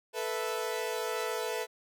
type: chord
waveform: sawtooth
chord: A suspended second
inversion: none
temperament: equal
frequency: 440 / 493.9 / 659.3 Hz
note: A4 / B4 / E5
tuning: 0 / 0 / 0 cents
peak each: -31 / -32 / -35 dBFS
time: 0.13-1.67 s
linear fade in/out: 50 ms
effects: none